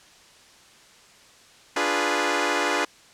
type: chord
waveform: 10% pulse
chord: D diminished seventh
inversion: none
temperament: equal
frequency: 293.7 / 349.2 / 415.3 / 493.9 Hz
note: D4 / F4 / Ab4 / Cb5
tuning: 0 / 0 / 0 / 0 cents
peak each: -19 dBFS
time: 1.76-2.85 s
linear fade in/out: 5 ms
effects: white hiss -52 dBFS RMS until 3.13 s + low-pass 7000 Hz 12 dB/octave